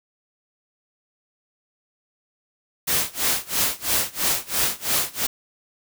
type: noise with tremolo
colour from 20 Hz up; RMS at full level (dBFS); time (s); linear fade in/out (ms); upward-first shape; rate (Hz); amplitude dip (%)
white; -20; 2.87-5.27; 10; sine; 3; 95
effects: none